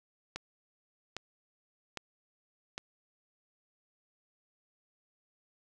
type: click train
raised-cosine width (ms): 0.2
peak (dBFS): -20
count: 4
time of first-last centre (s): 0.36-2.779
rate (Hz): 1.24
effects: none